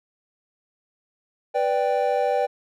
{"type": "chord", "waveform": "triangle", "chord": "G major", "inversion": "first", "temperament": "equal", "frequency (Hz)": [493.9, 587.3, 784], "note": ["B4", "D5", "G5"], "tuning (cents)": [0, 0, 0], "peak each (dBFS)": -22, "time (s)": [1.54, 2.47], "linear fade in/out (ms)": 20, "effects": []}